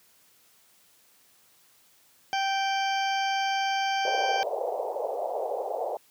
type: harmonic tone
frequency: 781 Hz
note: G5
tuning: 7 cents flat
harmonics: 1 / 2 / 3 / 4 / 6 / 7 / 8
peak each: -26 / -33 / -35 / -35 / -40 / -43 / -45 dBFS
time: 2.33-4.43 s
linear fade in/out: 0 ms
type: band-pass noise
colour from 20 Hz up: pink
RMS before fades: -31 dBFS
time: 4.05-5.97 s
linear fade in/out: 2 ms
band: 460 to 800 Hz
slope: 48 dB/octave
effects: white hiss -61 dBFS RMS until 6.1 s + high-pass 80 Hz 12 dB/octave